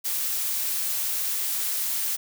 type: noise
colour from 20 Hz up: blue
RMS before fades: -27 dBFS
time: 0.04-2.17 s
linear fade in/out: 20 ms
effects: none